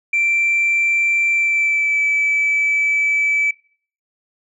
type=tone with pitch glide; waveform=sine; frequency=2349 to 2306 Hz; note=D7 to D7; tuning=0 to -32 cents; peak=-13 dBFS; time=0.13-3.51 s; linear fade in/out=5 ms; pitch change=-32 cents; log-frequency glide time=1.31-2.01 s; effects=noise-tail reverb RT60 0.5 s tail -23 dB re dry + tanh soft clip ceiling -11 dBFS